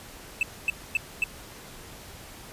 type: tone bursts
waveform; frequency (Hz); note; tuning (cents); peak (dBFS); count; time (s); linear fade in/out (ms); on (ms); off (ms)
triangle; 2637; E7; 0; -19; 4; 0.41-1.24; 2; 20; 250
effects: pink hiss -45 dBFS RMS until 2.52 s + resampled to 32000 Hz